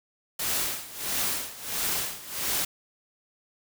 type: noise with tremolo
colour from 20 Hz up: white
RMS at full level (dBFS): -27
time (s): 0.39-2.65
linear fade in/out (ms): 5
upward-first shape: sine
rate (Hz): 1.5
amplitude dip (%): 85
effects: none